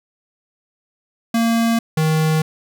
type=tone pair in turn; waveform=square; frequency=229.8 / 157.25 Hz; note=A#3 / D#3; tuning=-25 / +19 cents; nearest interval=perfect fifth; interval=656 cents; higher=first; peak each=-15 dBFS; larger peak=neither; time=1.34-1.79 / 1.97-2.42 s; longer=neither; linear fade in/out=5 ms; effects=none